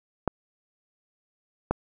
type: clicks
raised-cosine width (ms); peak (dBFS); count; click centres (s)
1; -9; 2; 0.277 / 1.71
effects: none